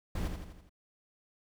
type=noise with echo; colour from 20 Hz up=brown; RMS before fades=-34 dBFS; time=0.15-0.28 s; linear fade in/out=5 ms; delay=83 ms; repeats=5; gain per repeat=-5 dB; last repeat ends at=0.695 s; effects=none